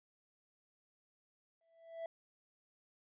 triangle tone with exponential growth, 661 Hz, E5, 5 cents sharp, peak -36 dBFS, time 1.61-2.06 s, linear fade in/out 2 ms, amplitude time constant 97 ms, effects resampled to 8000 Hz

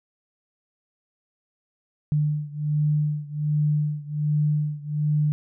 sine beating tone pair, 149.3 / 150.6 Hz, D3 / D3, +29 / +44 cents, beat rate 1.3 Hz, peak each -23 / -25 dBFS, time 2.12-5.32 s, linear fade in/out 0 ms, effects none

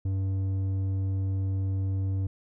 square tone with low-pass filter, 96.1 Hz, G2, 34 cents flat, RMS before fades -28 dBFS, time 0.05-2.27 s, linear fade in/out 5 ms, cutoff 250 Hz, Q 0.59, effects none

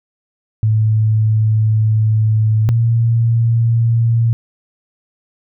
sine tone pair in turn, 109.1 / 115.59 Hz, A2 / A#2, -14 / -14 cents, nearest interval minor second, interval 100 cents, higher second, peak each -10 dBFS, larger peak neither, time 0.63-2.69 / 2.69-4.33 s, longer first, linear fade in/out 0 ms, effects none

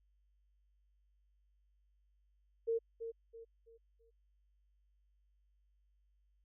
sine tone with echo, 457 Hz, A#4, 34 cents flat, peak -31 dBFS, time 2.67-2.79 s, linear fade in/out 20 ms, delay 330 ms, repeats 4, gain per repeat -9 dB, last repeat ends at 4.11 s, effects added 50 Hz sine -70 dBFS peak until 6.44 s

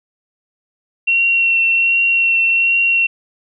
sine tone with vibrato, 2727 Hz, F7, 42 cents flat, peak -11 dBFS, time 1.07-3.07 s, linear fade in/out 10 ms, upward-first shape triangle, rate 1.3 Hz, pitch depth 16 cents each way, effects none

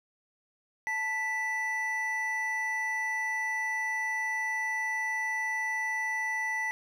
triangle tone pair together, 880 / 1973.3 Hz, A5 / B6, 0 / -2 cents, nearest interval octave + major second, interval 1398 cents, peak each -34 / -28 dBFS, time 0.87-6.71 s, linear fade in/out 0 ms, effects none

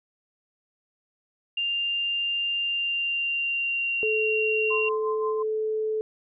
sine tone with pitch glide, 2794 to 2757 Hz, F7 to F7, 0 to -23 cents, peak -24 dBFS, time 1.57-4.89 s, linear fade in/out 5 ms, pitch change -23 cents, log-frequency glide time 2.58-4.12 s
sine tone, 434.6 Hz, A4, 21 cents flat, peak -24 dBFS, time 4.03-6.01 s, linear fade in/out 0 ms
sine tone with tremolo, 1041 Hz, C6, 9 cents flat, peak -28 dBFS, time 4.7-5.43 s, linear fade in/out 10 ms, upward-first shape sine, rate 5.7 Hz, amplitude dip 65%
effects none

